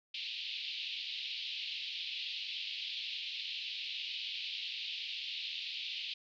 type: band-pass noise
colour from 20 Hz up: pink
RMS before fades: -41 dBFS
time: 0.14-6.14 s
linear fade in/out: 5 ms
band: 2600 to 4300 Hz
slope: 48 dB/octave
effects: none